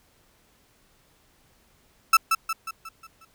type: tone with echo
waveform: 35% pulse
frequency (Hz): 1318.5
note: E6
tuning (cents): 0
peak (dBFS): -11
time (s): 2.13-2.17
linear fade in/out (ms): 5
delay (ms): 180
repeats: 6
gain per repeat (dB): -6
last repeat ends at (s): 3.25
effects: pink hiss -62 dBFS RMS until 3.34 s